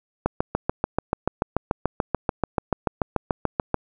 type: click train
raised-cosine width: 1 ms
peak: -6 dBFS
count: 25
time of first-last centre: 0.26-3.743 s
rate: 6.89 Hz
effects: none